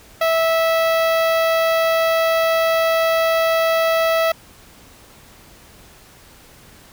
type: tone with notch filter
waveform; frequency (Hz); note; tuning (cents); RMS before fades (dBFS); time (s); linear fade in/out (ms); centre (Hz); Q
sawtooth; 654; E5; -14; -17; 0.21-4.32; 5; 7900; 0.62
effects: pink hiss -46 dBFS RMS until 6.92 s